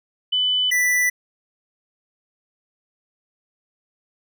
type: tone pair in turn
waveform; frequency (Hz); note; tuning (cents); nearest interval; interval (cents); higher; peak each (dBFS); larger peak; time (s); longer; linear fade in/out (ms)
sine / square; 3000 / 1978.1; F#7 / B6; +23 / +2; perfect fifth; 721; first; -17; neither; 0.32-0.71 / 0.71-1.1; neither; 10
effects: none